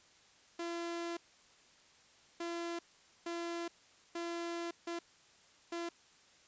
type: tone bursts at uneven times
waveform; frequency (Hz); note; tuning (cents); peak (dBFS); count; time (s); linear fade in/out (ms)
sawtooth; 340.3; F4; -45; -34; 6; 0.59-1.17 / 2.4-2.79 / 3.26-3.68 / 4.15-4.71 / 4.87-4.99 / 5.72-5.89; 5
effects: white hiss -64 dBFS RMS until 6.47 s + resampled to 16000 Hz